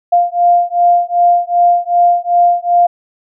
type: beating tone pair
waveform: sine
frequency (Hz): 698.5 / 701.1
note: F5 / F5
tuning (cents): 0 / +7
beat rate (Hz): 2.6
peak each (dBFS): -11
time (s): 0.12-2.87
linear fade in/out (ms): 10
effects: none